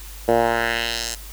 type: tone with band-pass filter sweep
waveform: 10% pulse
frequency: 116.54 Hz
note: A#2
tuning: in tune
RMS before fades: -21 dBFS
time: 0.28-1.15 s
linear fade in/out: 5 ms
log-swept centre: 530 to 7800 Hz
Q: 1.5
effects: added 50 Hz sine -36 dBFS peak until 1.32 s + white hiss -41 dBFS RMS until 1.32 s